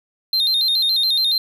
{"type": "tone with vibrato", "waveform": "triangle", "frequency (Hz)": 3905, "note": "B7", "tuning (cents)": -20, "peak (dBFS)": -14, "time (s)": [0.33, 1.38], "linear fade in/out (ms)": 2, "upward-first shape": "square", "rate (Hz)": 7.1, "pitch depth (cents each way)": 99, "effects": []}